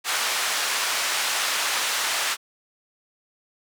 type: band-pass noise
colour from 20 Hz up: pink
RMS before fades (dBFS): -25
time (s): 0.04-2.37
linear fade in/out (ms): 50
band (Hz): 1100 to 9400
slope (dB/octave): 12
effects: none